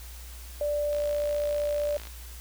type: tone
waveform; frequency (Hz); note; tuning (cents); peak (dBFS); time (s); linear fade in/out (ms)
sine; 587.3; D5; 0; -25; 0.61-1.97; 2
type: click train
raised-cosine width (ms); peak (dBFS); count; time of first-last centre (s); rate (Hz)
0.2; -26; 64; 0.93-2.071; 55.2
effects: added 60 Hz sine -41 dBFS peak until 2.4 s + white hiss -48 dBFS RMS until 2.4 s